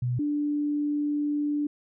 sine tone pair in turn, 123.47 / 293.7 Hz, B2 / D4, 0 / 0 cents, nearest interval octave + minor third, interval 1500 cents, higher second, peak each -24 dBFS, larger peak neither, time 0.02-0.19 / 0.19-1.67 s, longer second, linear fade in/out 5 ms, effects none

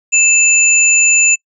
sine tone pair together, 2637 / 7040 Hz, E7 / A8, 0 / 0 cents, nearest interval octave + perfect fourth, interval 1700 cents, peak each -10 dBFS, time 0.12-1.36 s, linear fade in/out 20 ms, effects noise-tail reverb RT60 0.1 s tail -26 dB re dry

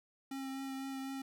square tone with vibrato, 268.7 Hz, C4, 46 cents sharp, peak -40 dBFS, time 0.31-1.22 s, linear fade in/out 5 ms, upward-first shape triangle, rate 4 Hz, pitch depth 17 cents each way, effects none

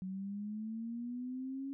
sine linear sweep, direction up, 185 to 276.2 Hz, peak -38 dBFS, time 0.02-1.73 s, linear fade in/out 0 ms, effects none

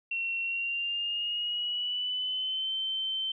sine tone with pitch glide, 2725 to 3094 Hz, F7 to G7, -43 to -23 cents, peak -29 dBFS, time 0.11-3.32 s, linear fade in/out 5 ms, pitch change +220 cents, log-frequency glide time 0.42-2.72 s, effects none

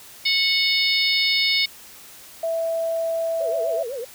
harmonic tone, 734 Hz, F#5, 14 cents flat, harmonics 3 / 4 / 5 / 6 / 7, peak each -22 / -28 / -23 / -24 / -25 dBFS, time 0.25-1.66 s, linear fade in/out 10 ms
sine tone, 659.3 Hz, E5, in tune, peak -21 dBFS, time 2.43-3.83 s, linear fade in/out 5 ms
sine tone with vibrato, 508 Hz, B4, 49 cents sharp, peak -27 dBFS, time 3.4-4.05 s, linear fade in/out 10 ms, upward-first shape triangle, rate 7.9 Hz, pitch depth 240 cents each way
effects white hiss -44 dBFS RMS until 4.14 s

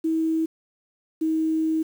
sine tone pair in turn, 321.6 / 318.3 Hz, E4 / D#4, -43 / +39 cents, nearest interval unison, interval 18 cents, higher first, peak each -20 / -20 dBFS, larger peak neither, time 0.04-0.46 / 1.21-1.83 s, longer second, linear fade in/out 10 ms, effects 8-bit

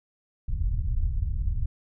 pink low-pass noise, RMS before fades -26 dBFS, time 0.48-1.66 s, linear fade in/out 5 ms, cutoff 100 Hz, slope 24 dB/octave, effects none

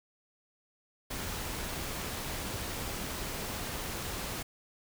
pink noise with amplitude modulation, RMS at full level -36 dBFS, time 1.1-4.43 s, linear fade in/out 10 ms, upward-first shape sine, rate 289 Hz, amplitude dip 30%, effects none

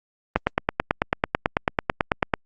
click train, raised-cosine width 0.5 ms, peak -3 dBFS, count 19, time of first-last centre 0.36-2.338 s, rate 9.1 Hz, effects Opus 32 kbps

